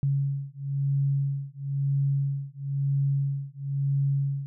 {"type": "beating tone pair", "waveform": "sine", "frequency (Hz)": [138.5, 139.5], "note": ["C#3", "C#3"], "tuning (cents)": [-1, 11], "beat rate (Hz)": 1, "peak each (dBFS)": -27, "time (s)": [0.03, 4.46], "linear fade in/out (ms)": 0, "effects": []}